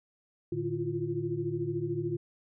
sine tone cluster, 113.3 / 149.4 / 338.5 / 352.1 Hz, A#2 / D3 / E4 / F4, -49 / +30 / +46 / +14 cents, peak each -38 / -36 / -36 / -33 dBFS, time 0.52-2.17 s, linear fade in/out 5 ms, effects none

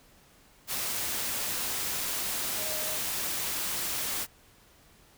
sine tone in noise, 622.3 Hz, D#5, in tune, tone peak -40 dBFS, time 2.56-2.99 s, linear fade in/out 50 ms, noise white, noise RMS -32 dBFS, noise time 0.67-4.27 s, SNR -11 dB, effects pink hiss -59 dBFS RMS until 5.17 s

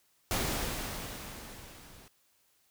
pink noise with level ramp, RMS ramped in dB -30 to -55 dBFS, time 0.31-2.08 s, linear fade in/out 0 ms, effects white hiss -70 dBFS RMS until 2.7 s

